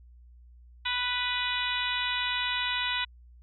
harmonic tone with a mistuned harmonic, 493.9 Hz, B4, in tune, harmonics 2 / 3 / 4 / 5 / 6 / 7 / 8, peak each -35 / -35 / -35 / -35 / -35 / -35 / -35 dBFS, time 0.85-3.05 s, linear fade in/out 10 ms, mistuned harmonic 8, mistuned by -41 cents, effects added 60 Hz sine -50 dBFS peak until 3.42 s

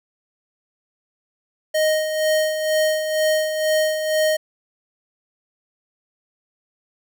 square tone with tremolo, 622 Hz, D#5, 1 cent flat, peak -16 dBFS, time 1.74-4.37 s, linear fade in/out 10 ms, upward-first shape sine, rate 2.1 Hz, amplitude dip 55%, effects none

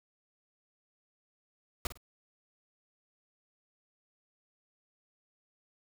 pink noise with echo, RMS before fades -32 dBFS, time 1.85-1.87 s, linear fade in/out 2 ms, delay 52 ms, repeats 2, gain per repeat -12 dB, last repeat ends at 1.974 s, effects none

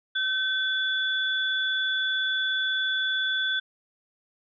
sine tone pair together, 1535 / 3446 Hz, G6 / A7, -37 / -37 cents, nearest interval octave + major second, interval 1400 cents, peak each -26 / -27 dBFS, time 0.15-3.6 s, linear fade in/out 10 ms, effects none

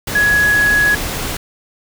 sine tone in noise, 1677 Hz, G#6, 16 cents sharp, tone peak -10 dBFS, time 0.15-0.95 s, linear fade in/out 5 ms, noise pink, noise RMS -22 dBFS, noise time 0.07-1.37 s, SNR +9 dB, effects none

